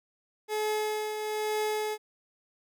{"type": "tone with tremolo", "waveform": "30% pulse", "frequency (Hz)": 427.2, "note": "G#4", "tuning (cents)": 49, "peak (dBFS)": -24, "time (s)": [0.48, 1.98], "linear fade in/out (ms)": 50, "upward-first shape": "triangle", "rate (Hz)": 1.1, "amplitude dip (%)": 50, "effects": []}